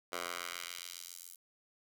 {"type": "tone with high-pass filter sweep", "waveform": "10% pulse", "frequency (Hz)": 87.31, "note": "F2", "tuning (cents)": 0, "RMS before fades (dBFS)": -44, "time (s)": [0.12, 1.36], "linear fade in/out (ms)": 10, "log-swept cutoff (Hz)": [690, 10000], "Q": 0.85, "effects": []}